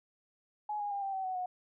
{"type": "tone with pitch steps", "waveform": "sine", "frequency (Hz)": [841, 821.3, 802.1, 783.3, 765, 747.1, 729.6], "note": ["G#5", "G#5", "G5", "G5", "G5", "F#5", "F#5"], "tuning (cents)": [22, -20, 40, -2, -42, 17, -24], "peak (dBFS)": -33, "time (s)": [0.69, 1.46], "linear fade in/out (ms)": 5, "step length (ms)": 110, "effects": []}